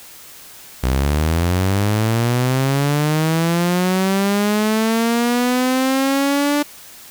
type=linear sweep; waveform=sawtooth; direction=up; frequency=61.8 to 293.7 Hz; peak=-11 dBFS; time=0.83-6.63 s; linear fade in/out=10 ms; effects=white hiss -40 dBFS RMS until 7.1 s

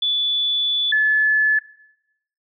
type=tone pair in turn; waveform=sine; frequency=3460 / 1725.7 Hz; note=A7 / A6; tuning=-30 / -34 cents; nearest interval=octave; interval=1204 cents; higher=first; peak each=-17 / -13 dBFS; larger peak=second; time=0.02-0.92 / 0.92-1.59 s; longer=first; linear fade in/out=5 ms; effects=noise-tail reverb RT60 0.8 s tail -17 dB re dry

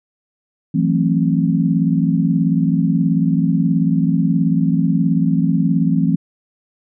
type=chord; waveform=sine; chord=F# half-diminished seventh; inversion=third; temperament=just; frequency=166.5 / 185 / 222 / 266.4 Hz; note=E3 / F#3 / A3 / C4; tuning=+18 / 0 / +16 / +31 cents; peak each=-16 / -20 / -20 / -19 dBFS; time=0.74-6.16 s; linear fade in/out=10 ms; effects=none

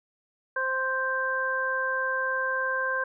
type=harmonic tone; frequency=523.3 Hz; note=C5; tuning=in tune; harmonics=1 / 2 / 3; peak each=-32 / -31 / -27 dBFS; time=0.56-3.04 s; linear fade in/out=5 ms; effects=none

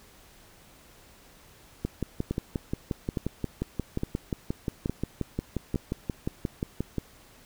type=two click trains; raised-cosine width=3 ms; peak=-15 / -15 dBFS; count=5 / 30; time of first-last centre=2.31-5.758 / 1.85-6.983 s; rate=1.16 / 5.65 Hz; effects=pink hiss -55 dBFS RMS until 7.45 s

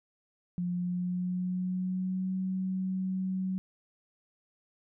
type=tone with pitch glide; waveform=sine; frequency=177.1 to 187.63 Hz; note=F3 to F#3; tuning=+24 to +24 cents; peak=-29 dBFS; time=0.58-3.58 s; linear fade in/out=0 ms; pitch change=+100 cents; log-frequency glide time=0.7-2.34 s; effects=none

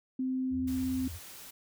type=tone; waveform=sine; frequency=259.1 Hz; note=C4; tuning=17 cents flat; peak=-29 dBFS; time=0.19-1.08 s; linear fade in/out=5 ms
type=tone with vibrato; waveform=sine; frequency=82.1 Hz; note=E2; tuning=6 cents flat; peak=-39 dBFS; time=0.5-1.2 s; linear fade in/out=50 ms; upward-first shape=sine; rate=17 Hz; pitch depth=260 cents each way
type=noise; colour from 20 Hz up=white; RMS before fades=-48 dBFS; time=0.67-1.51 s; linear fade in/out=10 ms
effects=none

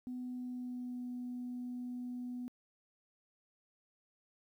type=tone with pitch glide; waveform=sine; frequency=250.2 to 246.9 Hz; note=B3 to B3; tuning=+23 to 0 cents; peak=-38 dBFS; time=0.07-2.48 s; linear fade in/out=0 ms; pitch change=-23 cents; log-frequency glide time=0.19-1.05 s; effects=tanh soft clip ceiling -35 dBFS + 12-bit

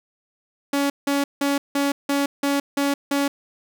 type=tone bursts; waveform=sawtooth; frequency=281.5 Hz; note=C#4; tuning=27 cents sharp; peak=-15 dBFS; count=8; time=0.73-3.28 s; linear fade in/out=5 ms; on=170 ms; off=170 ms; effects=none

